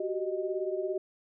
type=tone cluster; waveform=sine; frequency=370.2 / 387.8 / 619 Hz; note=F#4 / G4 / D#5; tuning=+1 / -19 / -9 cents; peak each=-33 / -34 / -35 dBFS; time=0-0.98 s; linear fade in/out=5 ms; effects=none